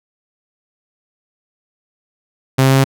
sawtooth tone with pitch steps, 132.7 / 133.55 / 134.4 / 135.25 Hz, C3 / C3 / C3 / C#3, +25 / +36 / +47 / -42 cents, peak -5 dBFS, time 2.58-2.844 s, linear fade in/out 10 ms, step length 66 ms, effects none

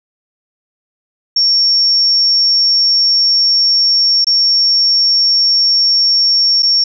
sine tone with dropouts, 5490 Hz, F8, 31 cents flat, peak -8 dBFS, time 1.36-6.84 s, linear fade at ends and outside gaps 5 ms, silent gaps 4.245-4.268 / 6.624-6.629 s, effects none

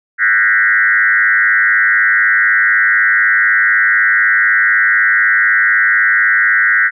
sine tone with frequency modulation, 1716 Hz, A6, 44 cents flat, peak -8 dBFS, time 0.18-6.91 s, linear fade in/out 50 ms, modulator 104 Hz, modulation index 2.7, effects none

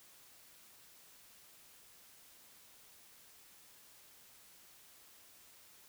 silence, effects white hiss -61 dBFS RMS until 5.88 s

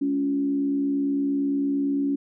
sine tone with frequency modulation, 280 Hz, C#4, 18 cents sharp, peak -21 dBFS, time 0.01-2.16 s, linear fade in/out 10 ms, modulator 68.8 Hz, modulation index 0.43, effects none

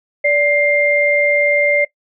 sine tone pair together, 582 / 2100 Hz, D5 / C7, -16 / +6 cents, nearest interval octave + minor seventh, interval 2222 cents, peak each -14 dBFS, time 0.24-1.85 s, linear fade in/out 10 ms, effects noise-tail reverb RT60 0.1 s tail -19 dB re dry

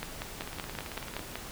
two click trains, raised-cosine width 0.3 ms, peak -23 / -18 dBFS, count 15 / 8, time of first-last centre 0.42-1.193 / 0.03-1.356 s, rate 18.1 / 5.28 Hz, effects pink hiss -43 dBFS RMS until 1.51 s

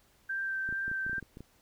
sine tone with vibrato, 1568 Hz, G6, in tune, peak -31 dBFS, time 0.29-1.2 s, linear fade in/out 10 ms, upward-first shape sine, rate 2.4 Hz, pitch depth 12 cents each way
clicks, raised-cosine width 3 ms, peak -32 dBFS, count 11, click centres 0.69 / 0.726 / 0.88 / 0.915 / 1.065 / 1.096 / 1.131 / 1.182 / 1.227 / 1.371 / 1.406 s
effects pink hiss -66 dBFS RMS until 1.61 s

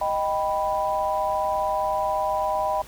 sine chord, Eb augmented, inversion none, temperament equal, 622.3 / 784 / 987.8 Hz, Eb5 / G5 / B5, 0 / 0 / 0 cents, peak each -26 dBFS, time 0.01-2.82 s, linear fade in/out 5 ms, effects added 50 Hz sine -45 dBFS peak until 2.87 s + pink hiss -45 dBFS RMS until 2.87 s

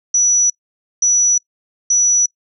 sine tone bursts, 5900 Hz, F#8, 6 cents flat, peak -10 dBFS, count 3, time 0.14-2.26 s, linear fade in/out 5 ms, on 360 ms, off 520 ms, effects noise-tail reverb RT60 0.1 s tail -23 dB re dry

